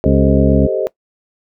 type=chord; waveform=sine; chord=A half-diminished seventh; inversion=third; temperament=equal; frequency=392 / 440 / 523.3 / 622.3 Hz; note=G4 / A4 / C5 / Eb5; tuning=0 / 0 / 0 / 0 cents; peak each=-20 dBFS; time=0.04-0.87 s; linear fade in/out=0 ms
type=harmonic tone; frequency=68.3 Hz; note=C#2; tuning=25 cents flat; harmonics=1 / 2 / 3 / 4; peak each=-15 / -15 / -15 / -15 dBFS; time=0.05-0.67 s; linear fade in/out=10 ms
effects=noise-tail reverb RT60 0.1 s tail -20 dB re dry